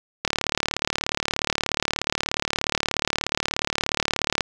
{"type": "click train", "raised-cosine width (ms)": 0.2, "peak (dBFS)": -4, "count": 154, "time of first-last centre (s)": [0.25, 4.408], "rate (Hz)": 36.8, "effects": []}